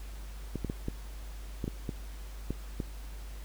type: clicks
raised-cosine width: 3 ms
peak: -20 dBFS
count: 9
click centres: 0.557 / 0.647 / 0.699 / 0.884 / 1.642 / 1.679 / 1.892 / 2.506 / 2.802 s
effects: added 50 Hz sine -40 dBFS peak until 3.44 s + pink hiss -53 dBFS RMS until 3.44 s